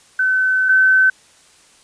sine tone pair in turn, 1521 / 1528 Hz, F#6 / G6, +47 / -45 cents, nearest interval unison, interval 8 cents, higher second, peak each -13 / -9 dBFS, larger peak second, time 0.19-0.69 / 0.69-1.1 s, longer first, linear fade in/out 5 ms, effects white hiss -50 dBFS RMS until 1.83 s + resampled to 22050 Hz

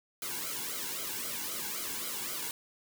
white noise with flanger, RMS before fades -37 dBFS, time 0.22-2.51 s, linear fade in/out 2 ms, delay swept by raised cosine 1.1 to 1.64 ms, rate 3.8 Hz, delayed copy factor -0.9, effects none

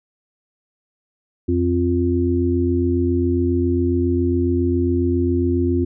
harmonic tone, 87.31 Hz, F2, in tune, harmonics 1 / 3 / 4, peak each -20 / -20 / -20 dBFS, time 1.48-5.85 s, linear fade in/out 10 ms, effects none

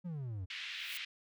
triangle exponential sweep, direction down, 185 to 87.31 Hz, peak -36 dBFS, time 0.04-0.46 s, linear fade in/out 20 ms
white band-pass noise, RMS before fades -43 dBFS, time 0.5-1.05 s, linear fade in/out 5 ms, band 1900 to 3400 Hz, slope 24 dB/octave
blue noise with exponential growth, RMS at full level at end -43 dBFS, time 0.68-0.97 s, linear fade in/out 0 ms, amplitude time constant 62 ms
effects none

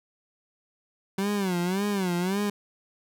30% pulse tone with vibrato, 189.4 Hz, F#3, 41 cents sharp, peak -22 dBFS, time 1.18-2.5 s, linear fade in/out 5 ms, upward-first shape sine, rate 1.8 Hz, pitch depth 150 cents each way, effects none

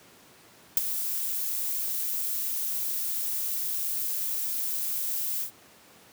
violet noise with ADSR envelope, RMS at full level -19 dBFS, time 0.77-5.51 s, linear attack 3 ms, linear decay 17 ms, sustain -11 dB, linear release 96 ms, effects pink hiss -54 dBFS RMS until 6.12 s + high-pass 150 Hz 12 dB/octave

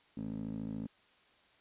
15% pulse tone with band-pass filter, 54 Hz, A1, 32 cents flat, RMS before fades -40 dBFS, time 0.17-0.87 s, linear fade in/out 5 ms, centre 250 Hz, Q 3.7, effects white hiss -66 dBFS RMS until 1.6 s + resampled to 8000 Hz

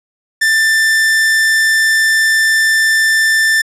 45% pulse tone, 1777 Hz, A6, 17 cents sharp, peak -9 dBFS, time 0.41-3.62 s, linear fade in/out 10 ms, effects low-pass 11000 Hz 12 dB/octave

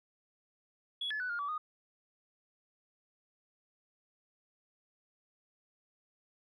sine tone with pitch steps, 3367 / 1719 / 1491 / 1414 / 1148 / 1235 Hz, G#7 / A6 / F#6 / F6 / D6 / D#6, +23 / -41 / +13 / +21 / -40 / -13 cents, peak -33 dBFS, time 1.01-1.58 s, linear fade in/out 5 ms, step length 95 ms, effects tanh soft clip ceiling -29 dBFS

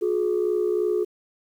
sine tone pair together, 360 / 423 Hz, F#4 / G#4, -47 / +32 cents, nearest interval minor third, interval 279 cents, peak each -22 dBFS, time 0.01-1.05 s, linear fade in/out 20 ms, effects tanh soft clip ceiling -15 dBFS + 9-bit

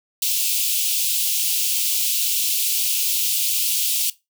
white high-pass noise, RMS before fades -21 dBFS, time 0.22-4.1 s, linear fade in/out 2 ms, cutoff 2600 Hz, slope 48 dB/octave, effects noise-tail reverb RT60 0.2 s tail -18 dB re dry

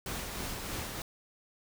pink noise with tremolo, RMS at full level -37 dBFS, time 0.06-1.02 s, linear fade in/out 2 ms, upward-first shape sine, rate 3.2 Hz, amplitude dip 30%, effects none

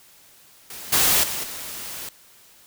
white noise with level steps, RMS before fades -37 / -18 / -28 / -34 dBFS, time 0.7-2.09 s, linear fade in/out 2 ms, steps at 0.92 / 1.23 / 1.43 s, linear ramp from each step 10 ms, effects white hiss -52 dBFS RMS until 2.66 s

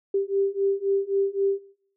sine beating tone pair, 392.1 / 395.9 Hz, G4 / G4, 0 / +17 cents, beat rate 3.8 Hz, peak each -25 dBFS, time 0.14-1.59 s, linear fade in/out 5 ms, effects noise-tail reverb RT60 0.6 s tail -17 dB re dry

